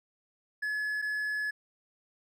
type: tone pair in turn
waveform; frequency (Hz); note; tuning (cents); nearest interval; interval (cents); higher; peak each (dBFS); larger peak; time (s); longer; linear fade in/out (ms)
triangle; 1705 / 1705; G#6 / G#6; +45 / +45; unison; 0; neither; -28; neither; 0.62-1.02 / 1.02-1.51; second; 10
effects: none